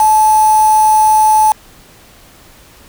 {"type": "tone with quantisation", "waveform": "sine", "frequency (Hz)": 863, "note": "A5", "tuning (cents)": -34, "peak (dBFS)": -6, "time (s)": [0, 1.52], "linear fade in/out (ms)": 2, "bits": 3, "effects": ["pink hiss -42 dBFS RMS until 2.88 s"]}